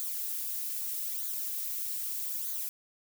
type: noise with flanger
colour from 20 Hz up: violet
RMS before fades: -35 dBFS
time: 0-2.69 s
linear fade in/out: 0 ms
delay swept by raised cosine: 0.37 to 3.77 ms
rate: 0.8 Hz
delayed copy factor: -0.6
effects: none